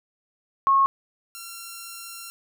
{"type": "tone pair in turn", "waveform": ["sine", "5% pulse"], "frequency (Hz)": [1090, 1367.4], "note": ["C#6", "F6"], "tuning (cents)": [-29, -37], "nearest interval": "major third", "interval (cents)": 392, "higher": "second", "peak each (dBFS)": [-15, -25], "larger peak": "first", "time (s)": [[0.67, 0.86], [1.35, 2.3]], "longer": "second", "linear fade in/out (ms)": 0, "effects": []}